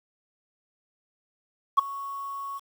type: tone with ADSR envelope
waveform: sine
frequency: 1108.7 Hz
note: C#6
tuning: in tune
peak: -10 dBFS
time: 1.77-2.6 s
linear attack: 18 ms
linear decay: 10 ms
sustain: -22 dB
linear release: 32 ms
effects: tanh soft clip ceiling -12 dBFS + 8-bit